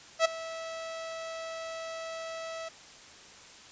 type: tone with ADSR envelope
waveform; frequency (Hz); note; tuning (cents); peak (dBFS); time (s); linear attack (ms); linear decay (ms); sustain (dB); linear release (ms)
sawtooth; 653; E5; -17; -15; 0.19-2.69; 60; 11; -18; 11
effects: white hiss -51 dBFS RMS until 3.71 s + resampled to 16000 Hz